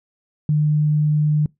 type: tone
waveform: sine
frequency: 150.8 Hz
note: D3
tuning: 46 cents sharp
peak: -14 dBFS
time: 0.49-1.46 s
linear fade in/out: 2 ms
effects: noise-tail reverb RT60 0.2 s tail -25 dB re dry